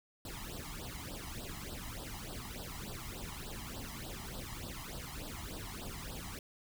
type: noise with flanger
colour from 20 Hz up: pink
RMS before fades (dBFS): -44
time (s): 0.25-6.39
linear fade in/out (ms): 2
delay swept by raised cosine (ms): 0.22 to 1.02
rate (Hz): 3.4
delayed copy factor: +0.9
effects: none